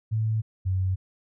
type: tone pair in turn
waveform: sine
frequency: 110 / 93.75 Hz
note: A2 / F#2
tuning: 0 / +23 cents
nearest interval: minor third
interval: 277 cents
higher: first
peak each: -22 dBFS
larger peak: neither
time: 0.11-0.42 / 0.65-0.96 s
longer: neither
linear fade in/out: 20 ms
effects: none